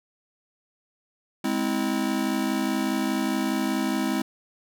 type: chord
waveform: square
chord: Ab augmented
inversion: none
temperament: just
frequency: 207.7 / 259.6 / 324.5 Hz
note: Ab3 / C4 / E4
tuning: 0 / -13 / -27 cents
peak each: -29 / -28 / -29 dBFS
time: 1.44-4.22 s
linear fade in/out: 5 ms
effects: none